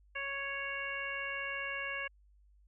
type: harmonic tone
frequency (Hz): 554.4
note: C#5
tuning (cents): 0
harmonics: 1 / 2 / 3 / 4 / 5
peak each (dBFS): -46 / -45 / -40 / -41 / -42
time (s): 0.15-2.08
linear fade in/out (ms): 10
effects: added 50 Hz sine -61 dBFS peak until 2.67 s